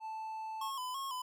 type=tone; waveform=triangle; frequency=879 Hz; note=A5; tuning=2 cents flat; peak=-37 dBFS; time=0-0.72 s; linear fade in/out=50 ms
type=tone with vibrato; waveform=square; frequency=1046.5 Hz; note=C6; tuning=in tune; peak=-38 dBFS; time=0.61-1.22 s; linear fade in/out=5 ms; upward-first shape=square; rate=3 Hz; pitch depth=67 cents each way
effects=none